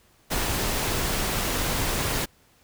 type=noise; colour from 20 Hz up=pink; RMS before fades=-26 dBFS; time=0.3-2.26 s; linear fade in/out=20 ms; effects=pink hiss -60 dBFS RMS until 2.63 s